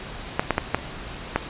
clicks, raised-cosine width 0.5 ms, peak -4 dBFS, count 5, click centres 0.395 / 0.507 / 0.581 / 0.746 / 1.36 s, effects pink hiss -36 dBFS RMS until 1.49 s + resampled to 8000 Hz

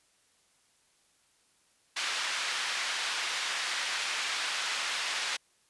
pink band-pass noise, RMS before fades -33 dBFS, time 1.96-5.37 s, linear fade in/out 10 ms, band 1500 to 5200 Hz, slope 12 dB/octave, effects white hiss -68 dBFS RMS until 5.69 s + resampled to 24000 Hz

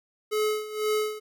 square tone with tremolo, 427.4 Hz, G#4, 50 cents sharp, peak -23 dBFS, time 0.31-1.2 s, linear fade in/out 20 ms, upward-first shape sine, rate 2 Hz, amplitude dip 80%, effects none

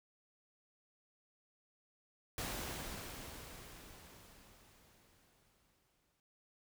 pink noise with exponential decay, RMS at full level -40 dBFS, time 2.38-6.2 s, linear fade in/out 1 ms, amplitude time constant 830 ms, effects none

